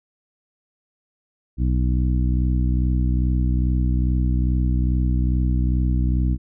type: harmonic tone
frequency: 62.4 Hz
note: B1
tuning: 19 cents sharp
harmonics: 1 / 2 / 3 / 4 / 5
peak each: -18 / -24 / -28 / -30 / -32 dBFS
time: 1.57-6.38 s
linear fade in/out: 50 ms
effects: none